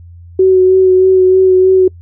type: tone with vibrato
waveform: sine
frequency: 373.9 Hz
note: F#4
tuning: 18 cents sharp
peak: -4 dBFS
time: 0.39-1.88 s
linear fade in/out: 5 ms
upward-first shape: sine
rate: 3.2 Hz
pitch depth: 18 cents each way
effects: noise-tail reverb RT60 0.1 s tail -26 dB re dry + added 86 Hz sine -32 dBFS peak until 2.01 s